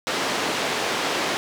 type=band-pass noise; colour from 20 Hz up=pink; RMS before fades=-25 dBFS; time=0.07-1.37 s; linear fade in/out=0 ms; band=330 to 5300 Hz; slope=12 dB/octave; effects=none